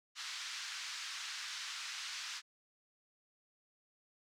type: band-pass noise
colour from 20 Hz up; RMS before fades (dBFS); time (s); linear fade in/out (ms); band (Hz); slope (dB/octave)
white; -44; 0.15-2.42; 50; 1200 to 5900; 24
effects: none